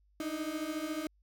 35% pulse beating tone pair, 301.9 / 315.9 Hz, D4 / D#4, +48 / +26 cents, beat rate 14 Hz, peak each -37 / -35 dBFS, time 0.2-1.07 s, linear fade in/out 2 ms, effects added 50 Hz sine -65 dBFS peak until 1.22 s

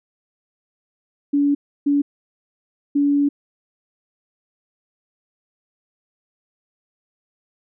sine tone bursts at uneven times, 285.7 Hz, D4, 48 cents flat, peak -14 dBFS, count 3, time 1.33-1.55 / 1.86-2.02 / 2.95-3.29 s, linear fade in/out 10 ms, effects none

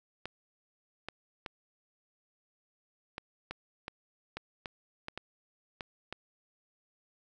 clicks, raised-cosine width 0.3 ms, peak -22 dBFS, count 12, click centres 0.256 / 1.086 / 1.462 / 3.181 / 3.51 / 3.881 / 4.37 / 4.658 / 5.084 / 5.176 / 5.808 / 6.126 s, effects none

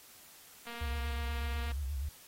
click train, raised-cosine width 0.3 ms, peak -30 dBFS, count 247, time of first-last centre 0.67-1.717 s, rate 235 Hz
sine tone with vibrato, 69.3 Hz, C#2, in tune, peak -33 dBFS, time 0.81-2.09 s, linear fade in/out 5 ms, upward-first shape sine, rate 8.3 Hz, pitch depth 140 cents each way
effects white hiss -56 dBFS RMS until 2.27 s + AAC 48 kbps

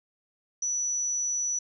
sine tone, 5920 Hz, F#8, in tune, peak -26 dBFS, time 0.62-1.59 s, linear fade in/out 5 ms, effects none

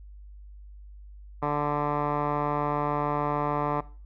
10% pulse tone with low-pass filter, 146.83 Hz, D3, in tune, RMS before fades -27 dBFS, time 1.42-3.81 s, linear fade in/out 10 ms, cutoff 1200 Hz, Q 3.6, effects noise-tail reverb RT60 0.4 s tail -19 dB re dry + added 50 Hz sine -43 dBFS peak until 4.05 s

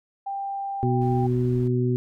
sine tone, 791 Hz, G5, 15 cents sharp, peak -27 dBFS, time 0.26-1.27 s, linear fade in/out 10 ms
harmonic tone, 124 Hz, B2, 7 cents sharp, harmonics 1 / 2 / 3, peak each -22 / -26 / -26 dBFS, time 0.83-1.96 s, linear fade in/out 0 ms
brown noise, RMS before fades -42 dBFS, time 1.01-1.68 s, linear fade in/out 5 ms
effects none

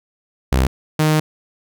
sawtooth tone pair in turn, 65 / 154.6 Hz, C2 / D#3, -11 / -11 cents, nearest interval octave + minor third, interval 1500 cents, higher second, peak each -9 dBFS, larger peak neither, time 0.52-0.67 / 0.99-1.2 s, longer second, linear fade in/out 5 ms, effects none

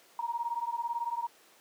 sine beating tone pair, 932.3 / 950.3 Hz, A#5 / A#5, 0 / +33 cents, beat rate 18 Hz, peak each -34 / -34 dBFS, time 0.19-1.27 s, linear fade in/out 2 ms, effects pink hiss -59 dBFS RMS until 1.6 s + high-pass 400 Hz 12 dB/octave

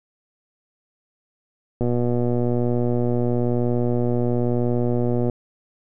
click train, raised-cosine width 2 ms, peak -10 dBFS, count 423, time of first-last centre 1.81-5.298 s, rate 121 Hz, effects none

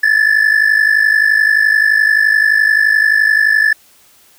triangle ring-modulated tone, 1742 Hz, A6, 18 cents flat, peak -3 dBFS, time 0.03-3.73 s, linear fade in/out 5 ms, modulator 25.8 Hz, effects tanh soft clip ceiling 0 dBFS + white hiss -48 dBFS RMS until 4.38 s

